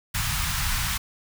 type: band-stop noise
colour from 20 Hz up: pink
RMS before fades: -26 dBFS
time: 0.14-0.98 s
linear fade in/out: 10 ms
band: 160 to 1000 Hz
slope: 24 dB/octave
effects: none